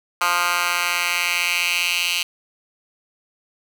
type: tone with high-pass filter sweep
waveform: 10% pulse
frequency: 175.4 Hz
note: F3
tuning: 8 cents sharp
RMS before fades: -21 dBFS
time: 0.21-2.23 s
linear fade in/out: 5 ms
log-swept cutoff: 1300 to 3000 Hz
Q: 2.6
effects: none